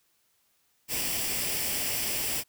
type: noise with comb filter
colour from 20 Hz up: white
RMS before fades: -30 dBFS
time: 0.88-2.44 s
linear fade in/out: 50 ms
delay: 0.38 ms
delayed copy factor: +0.55
effects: white hiss -70 dBFS RMS until 2.48 s